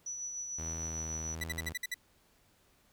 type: tone with tremolo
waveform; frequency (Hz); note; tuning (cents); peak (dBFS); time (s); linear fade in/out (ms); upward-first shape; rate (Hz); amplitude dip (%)
sine; 5920; F#8; 0; -36; 0.06-1.35; 5; sine; 6.7; 35
type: tone with vibrato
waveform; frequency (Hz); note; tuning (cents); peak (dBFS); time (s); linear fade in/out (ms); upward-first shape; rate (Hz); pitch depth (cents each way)
sawtooth; 81; E2; -30; -36; 0.58-1.73; 10; triangle; 1.3; 19
type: tone bursts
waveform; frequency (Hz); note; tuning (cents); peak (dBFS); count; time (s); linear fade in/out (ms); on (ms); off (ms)
sawtooth; 1975.5; B6; 0; -30; 7; 1.41-1.943; 5; 29; 55
effects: pink hiss -68 dBFS RMS until 2.92 s